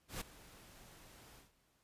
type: noise with ADSR envelope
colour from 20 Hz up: pink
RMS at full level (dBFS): -41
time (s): 0.08-1.52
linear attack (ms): 130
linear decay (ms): 9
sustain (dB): -18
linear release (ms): 160
effects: pink hiss -75 dBFS RMS until 1.83 s + resampled to 32000 Hz